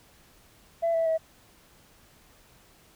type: tone with pitch steps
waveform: sine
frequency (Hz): 670 / 657.3 / 644.9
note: E5 / E5 / E5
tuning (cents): +28 / -5 / -38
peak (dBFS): -21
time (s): 0.82-1.18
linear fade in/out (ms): 20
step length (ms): 120
effects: tanh soft clip ceiling -19 dBFS + pink hiss -58 dBFS RMS until 2.95 s